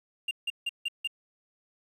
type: tone bursts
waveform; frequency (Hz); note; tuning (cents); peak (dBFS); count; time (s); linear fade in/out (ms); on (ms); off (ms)
triangle; 2794; F7; 0; -26; 5; 0.28-1.075; 5; 31; 160
effects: resampled to 32000 Hz + 10-bit